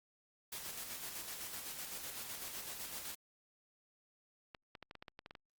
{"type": "noise with tremolo", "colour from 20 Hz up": "white", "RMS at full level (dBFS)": -44, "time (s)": [0.52, 3.15], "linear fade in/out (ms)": 5, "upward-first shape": "square", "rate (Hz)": 7.9, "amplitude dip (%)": 35}
{"type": "clicks", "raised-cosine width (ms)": 0.3, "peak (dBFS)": -33, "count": 11, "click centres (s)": [4.548, 4.752, 4.827, 4.911, 4.953, 5.025, 5.082, 5.191, 5.261, 5.309, 5.352]}
{"effects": ["Opus 48 kbps"]}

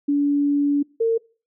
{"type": "tone pair in turn", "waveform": "sine", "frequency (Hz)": [286.7, 455.1], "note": ["D4", "A#4"], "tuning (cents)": [-42, -42], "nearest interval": "minor sixth", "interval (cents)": 800, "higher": "second", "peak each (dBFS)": -16, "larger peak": "neither", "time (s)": [[0.08, 0.83], [1, 1.18]], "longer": "first", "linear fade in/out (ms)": 10, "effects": ["noise-tail reverb RT60 0.4 s tail -24 dB re dry"]}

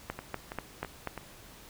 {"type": "two click trains", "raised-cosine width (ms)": 0.5, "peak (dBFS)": [-23, -18], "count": [4, 5], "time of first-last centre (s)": [[0.19, 1.177], [0.1, 1.073]], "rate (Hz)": [3.04, 4.11], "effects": ["pink hiss -52 dBFS RMS until 1.69 s"]}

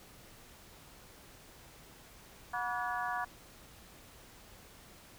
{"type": "harmonic tone with a mistuned harmonic", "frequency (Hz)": 242.7, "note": "B3", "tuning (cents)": -30, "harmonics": [3, 4, 5, 6, 7], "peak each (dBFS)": [-38, -39, -40, -41, -41], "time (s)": [2.53, 3.25], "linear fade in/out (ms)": 10, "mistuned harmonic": 5, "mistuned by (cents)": -90, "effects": ["pink hiss -56 dBFS RMS until 5.18 s"]}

